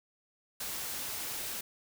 white noise, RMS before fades -38 dBFS, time 0.6-1.61 s, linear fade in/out 5 ms, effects none

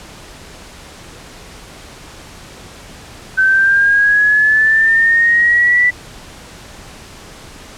sine linear sweep, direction up, 1530 to 1975.5 Hz, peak -8 dBFS, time 3.37-5.91 s, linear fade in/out 20 ms, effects pink hiss -36 dBFS RMS until 7.77 s + low-pass 9000 Hz 12 dB/octave

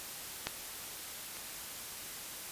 clicks, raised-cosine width 0.2 ms, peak -15 / -29 dBFS, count 2, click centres 0.47 / 1.369 s, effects white hiss -44 dBFS RMS until 2.51 s + resampled to 32000 Hz

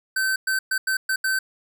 square tone bursts at uneven times, 1540 Hz, G6, 31 cents flat, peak -21 dBFS, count 6, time 0.16-0.36 / 0.47-0.59 / 0.71-0.78 / 0.87-0.97 / 1.09-1.16 / 1.24-1.39 s, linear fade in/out 5 ms, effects none

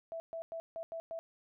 sine tone bursts at uneven times, 659.3 Hz, E5, in tune, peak -38 dBFS, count 6, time 0.12-0.2 / 0.33-0.42 / 0.52-0.6 / 0.76-0.83 / 0.92-1 / 1.11-1.19 s, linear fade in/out 0 ms, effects none

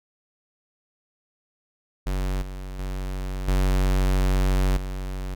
square tone with level steps, 47 Hz, F#1, 28 cents sharp, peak -24 / -33 / -28 / -19 / -29 dBFS, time 2.06-5.35 s, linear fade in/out 10 ms, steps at 2.42 / 2.79 / 3.48 / 4.77 s, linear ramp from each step 2 ms, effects none

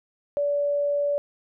sine tone, 576 Hz, D5, 34 cents flat, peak -21 dBFS, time 0.37-1.18 s, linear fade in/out 0 ms, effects none

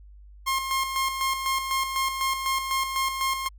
sawtooth tone with tremolo, 1068 Hz, C6, 35 cents sharp, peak -19 dBFS, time 0.46-3.49 s, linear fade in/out 20 ms, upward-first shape square, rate 4 Hz, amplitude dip 50%, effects added 50 Hz sine -45 dBFS peak until 3.58 s

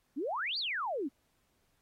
sine exponential two-way sweep, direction up then down, 246.9 to 4822 to 246.9 Hz, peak -32 dBFS, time 0.16-1.09 s, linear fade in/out 20 ms, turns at 0.58 s, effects pink hiss -75 dBFS RMS until 1.81 s + AAC 48 kbps

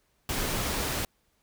pink noise, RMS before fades -30 dBFS, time 0.29-1.05 s, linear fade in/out 2 ms, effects pink hiss -71 dBFS RMS until 1.42 s

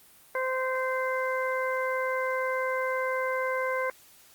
harmonic tone, 518 Hz, C5, 17 cents flat, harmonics 1 / 2 / 3 / 4, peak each -29 / -32 / -34 / -35 dBFS, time 0.35-3.9 s, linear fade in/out 2 ms, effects white hiss -56 dBFS RMS until 4.34 s + Opus 32 kbps

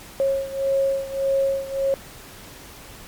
sine beating tone pair, 544 / 545.7 Hz, C#5 / C#5, -33 / -27 cents, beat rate 1.7 Hz, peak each -21 / -24 dBFS, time 0.2-1.94 s, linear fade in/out 0 ms, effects pink hiss -42 dBFS RMS until 3.07 s + MP3 96 kbps

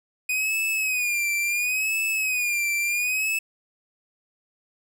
45% pulse tone with vibrato, 2480 Hz, D#7, 6 cents flat, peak -22 dBFS, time 0.29-3.39 s, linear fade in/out 5 ms, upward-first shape sine, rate 0.72 Hz, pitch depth 94 cents each way, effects none

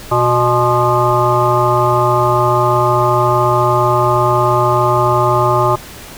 harmonic tone with a mistuned harmonic, 122.1 Hz, B2, 19 cents flat, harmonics 1 / 3 / 5 / 7 / 9 / 10, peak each -17 / -17 / -17 / -17 / -17 / -17 dBFS, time 0.11-5.76 s, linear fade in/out 10 ms, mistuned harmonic 9, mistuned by -71 cents, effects pink hiss -33 dBFS RMS until 6.17 s

